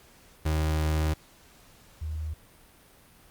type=tone pair in turn; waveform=35% pulse / sine; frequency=77.78 / 77.78 Hz; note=D#2 / D#2; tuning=0 / 0 cents; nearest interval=unison; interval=0 cents; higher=neither; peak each=-22 / -30 dBFS; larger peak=first; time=0.45-1.14 / 2.01-2.34 s; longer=first; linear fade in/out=10 ms; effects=pink hiss -56 dBFS RMS until 3.3 s + Opus 48 kbps